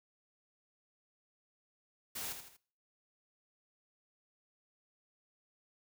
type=noise with echo; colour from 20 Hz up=white; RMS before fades=-41 dBFS; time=2.15-2.33 s; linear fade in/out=10 ms; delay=80 ms; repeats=3; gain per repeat=-7 dB; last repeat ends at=2.57 s; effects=noise-tail reverb RT60 0.5 s tail -22 dB re dry